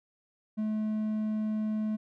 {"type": "tone", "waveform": "triangle", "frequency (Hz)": 215.3, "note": "A3", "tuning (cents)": -37, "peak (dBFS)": -26, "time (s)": [0.57, 1.97], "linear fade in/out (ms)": 20, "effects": []}